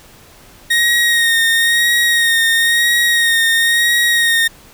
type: tone with vibrato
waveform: 30% pulse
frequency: 1864.7 Hz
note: A#6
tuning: in tune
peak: -8 dBFS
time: 0.7-4.48 s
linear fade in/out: 10 ms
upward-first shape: sine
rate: 0.99 Hz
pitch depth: 29 cents each way
effects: pink hiss -43 dBFS RMS until 4.73 s